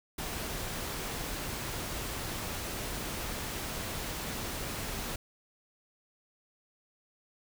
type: noise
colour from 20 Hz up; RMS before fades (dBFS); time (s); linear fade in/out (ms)
pink; -37; 0.18-5.16; 5
effects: none